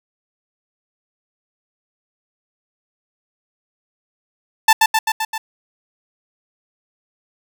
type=tone with echo; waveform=sawtooth; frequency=883 Hz; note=A5; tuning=6 cents sharp; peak=-3 dBFS; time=4.68-4.73 s; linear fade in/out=5 ms; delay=130 ms; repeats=5; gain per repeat=-3 dB; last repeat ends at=5.38 s; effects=none